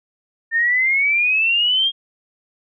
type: exponential sweep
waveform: sine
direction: up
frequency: 1800 to 3258 Hz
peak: -14 dBFS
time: 0.51-1.92 s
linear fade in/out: 50 ms
effects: none

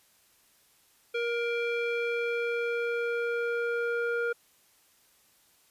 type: tone with low-pass filter sweep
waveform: square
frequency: 471.3 Hz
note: A#4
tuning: 19 cents sharp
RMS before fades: -30 dBFS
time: 1.14-4.33 s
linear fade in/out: 10 ms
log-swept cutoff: 2700 to 1600 Hz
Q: 2.8
effects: white hiss -64 dBFS RMS until 5.7 s + resampled to 32000 Hz

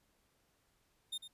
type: tone with echo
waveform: 45% pulse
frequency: 3650 Hz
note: A#7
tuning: 37 cents flat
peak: -38 dBFS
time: 1.12-1.18 s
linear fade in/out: 10 ms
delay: 100 ms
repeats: 1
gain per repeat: -10 dB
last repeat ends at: 1.28 s
effects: pink hiss -75 dBFS RMS until 1.33 s + resampled to 32000 Hz

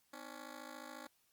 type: ring-modulated tone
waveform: 10% pulse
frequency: 280.5 Hz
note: C#4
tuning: 21 cents sharp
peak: -37 dBFS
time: 0.13-1.07 s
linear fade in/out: 5 ms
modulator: 27.1 Hz
effects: white hiss -75 dBFS RMS until 1.32 s + Opus 48 kbps

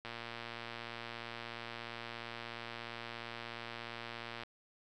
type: click train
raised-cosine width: 0.3 ms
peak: -27 dBFS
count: 514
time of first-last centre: 0.05-4.435 s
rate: 117 Hz
effects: none

